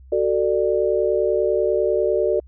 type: tone cluster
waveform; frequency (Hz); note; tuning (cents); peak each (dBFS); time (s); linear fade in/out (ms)
sine; 374.9 / 445 / 592; F#4 / A4 / D5; +23 / +20 / +14; -21; 0.12-2.4; 5
effects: added 65 Hz sine -42 dBFS peak until 2.47 s